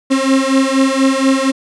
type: beating tone pair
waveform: 35% pulse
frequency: 265.7 / 269.9 Hz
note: C4 / C#4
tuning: +27 / -46 cents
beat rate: 4.2 Hz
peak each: -12 dBFS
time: 0.1-1.52 s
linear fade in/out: 20 ms
effects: resampled to 22050 Hz